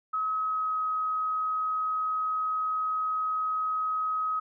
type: tone with pitch glide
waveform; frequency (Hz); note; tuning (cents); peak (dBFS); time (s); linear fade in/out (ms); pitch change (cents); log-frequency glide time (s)
sine; 1278 to 1267.7; D#6 to D#6; +46 to +32; -26; 0.13-4.4; 10; -14; 0.34-0.81
effects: none